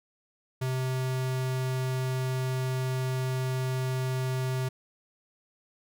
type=tone; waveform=square; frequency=129.6 Hz; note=C3; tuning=16 cents flat; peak=-28 dBFS; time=0.61-4.69 s; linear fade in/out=10 ms; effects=none